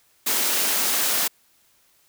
white high-pass noise, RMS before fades -22 dBFS, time 0.26-1.28 s, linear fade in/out 10 ms, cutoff 200 Hz, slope 24 dB/octave, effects white hiss -61 dBFS RMS until 2.08 s

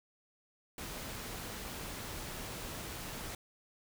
pink noise, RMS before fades -43 dBFS, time 0.78-3.35 s, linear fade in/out 2 ms, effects none

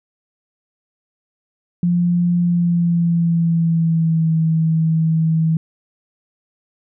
sine tone with pitch glide, 174.61 to 161.05 Hz, F3 to E3, 0 to -40 cents, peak -13 dBFS, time 1.83-5.57 s, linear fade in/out 2 ms, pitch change -140 cents, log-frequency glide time 2.39-4.33 s, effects none

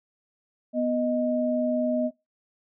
sine tone pair together, 246.8 / 622.3 Hz, B3 / D#5, -1 / 0 cents, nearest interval octave + major third, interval 1601 cents, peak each -25 dBFS, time 0.73-2.11 s, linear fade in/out 50 ms, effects noise-tail reverb RT60 0.2 s tail -18 dB re dry

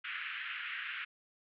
pink band-pass noise, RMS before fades -41 dBFS, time 0.04-1.05 s, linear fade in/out 10 ms, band 1400 to 3000 Hz, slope 48 dB/octave, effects none

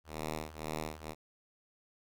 5% pulse ring-modulated tone, 77.78 Hz, D#2, in tune, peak -24 dBFS, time 0.04-1.15 s, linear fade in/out 50 ms, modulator 76.7 Hz, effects none

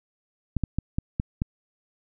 clicks, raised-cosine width 5 ms, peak -12 dBFS, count 6, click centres 0.567 / 0.637 / 0.786 / 0.985 / 1.199 / 1.419 s, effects none

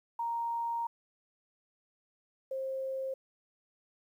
sine tone pair in turn, 932.3 / 531 Hz, A#5 / C5, 0 / +25 cents, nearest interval minor seventh, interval 975 cents, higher first, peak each -31 / -33 dBFS, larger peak first, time 0.19-0.87 / 2.51-3.14 s, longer first, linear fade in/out 5 ms, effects 11-bit

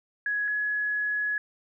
sine tone pair in turn, 1673 / 1687.6 Hz, G#6 / G#6, +12 / +27 cents, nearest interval unison, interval 15 cents, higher second, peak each -25 dBFS, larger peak neither, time 0.26-0.48 / 0.48-1.38 s, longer second, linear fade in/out 2 ms, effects none

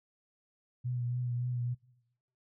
sine tone with vibrato, 122.7 Hz, B2, 11 cents flat, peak -31 dBFS, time 0.84-1.75 s, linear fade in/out 20 ms, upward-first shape triangle, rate 3.5 Hz, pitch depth 34 cents each way, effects noise-tail reverb RT60 0.9 s tail -22 dB re dry

